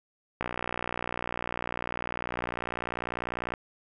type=click train; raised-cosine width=0.5 ms; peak=-16 dBFS; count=189; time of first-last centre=0.41-3.538 s; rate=60.1 Hz; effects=none